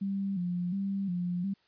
sine tone with vibrato, 186.5 Hz, F#3, 14 cents sharp, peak -29 dBFS, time 0.01-1.54 s, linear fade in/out 10 ms, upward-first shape square, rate 1.4 Hz, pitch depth 90 cents each way, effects white hiss -68 dBFS RMS until 1.67 s + resampled to 11025 Hz

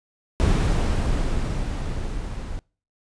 brown noise with level ramp, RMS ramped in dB -17 to -32 dBFS, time 0.4-2.59 s, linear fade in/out 0 ms, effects noise-tail reverb RT60 0.4 s tail -26 dB re dry + resampled to 22050 Hz

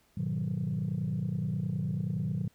sine chord, G# minor seventh, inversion none, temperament equal, 103.83 / 123.47 / 155.56 / 185 Hz, G#2 / B2 / D#3 / F#3, 0 / 0 / 0 / 0 cents, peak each -37 / -34 / -32 / -33 dBFS, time 0.17-2.48 s, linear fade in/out 5 ms, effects tanh soft clip ceiling -24 dBFS + pink hiss -67 dBFS RMS until 2.54 s

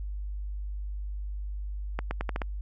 accelerating click train, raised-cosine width 0.5 ms, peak -16 dBFS, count 6, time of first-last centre 1.99-2.418 s, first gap 120 ms, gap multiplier 0.83, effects added 50 Hz sine -32 dBFS peak until 2.61 s

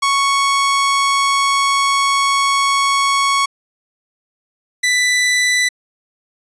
sawtooth tone pair in turn, 1108.7 / 1985.8 Hz, C#6 / B6, 0 / +9 cents, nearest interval minor seventh, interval 1009 cents, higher second, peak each -9 dBFS, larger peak neither, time 0.02-3.46 / 4.83-5.69 s, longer first, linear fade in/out 10 ms, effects resampled to 22050 Hz

